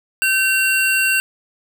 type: tone pair together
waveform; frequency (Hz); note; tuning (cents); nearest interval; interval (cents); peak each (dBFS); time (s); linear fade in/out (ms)
square; 1540.6 / 2745; G6 / F7; -30 / -31; minor seventh; 999; -19 / -17; 0.22-1.2; 0
effects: none